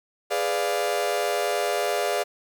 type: chord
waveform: 40% pulse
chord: G# diminished seventh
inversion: none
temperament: equal with one note detuned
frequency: 415.3 / 498.2 / 587.3 / 698.5 Hz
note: G#4 / B4 / D5 / F5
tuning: 0 / +15 / 0 / 0 cents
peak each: -28 / -30 / -27 / -27 dBFS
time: 0.3-2.24 s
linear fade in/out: 20 ms
effects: none